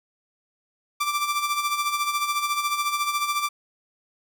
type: tone with tremolo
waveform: sawtooth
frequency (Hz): 1174.7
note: D6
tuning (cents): 0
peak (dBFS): -17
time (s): 1-3.49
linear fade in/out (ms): 10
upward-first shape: sine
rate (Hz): 14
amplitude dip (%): 60
effects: none